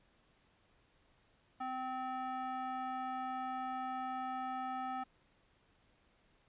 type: tone with band-pass filter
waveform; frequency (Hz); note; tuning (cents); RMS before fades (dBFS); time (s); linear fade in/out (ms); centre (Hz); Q
square; 258.2; C4; -23; -40; 1.6-5.04; 10; 1000; 4.9
effects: pink hiss -71 dBFS RMS until 6.48 s + resampled to 8000 Hz